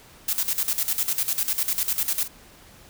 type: noise with tremolo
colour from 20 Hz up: blue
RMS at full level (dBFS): -23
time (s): 0.28-2.28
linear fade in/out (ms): 5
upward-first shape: square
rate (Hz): 10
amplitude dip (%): 75
effects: pink hiss -50 dBFS RMS until 2.89 s